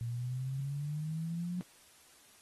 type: exponential sweep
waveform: sine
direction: up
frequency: 115.9 to 181.1 Hz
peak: -34 dBFS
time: 0.01-1.61 s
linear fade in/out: 0 ms
effects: white hiss -61 dBFS RMS until 2.41 s + AAC 32 kbps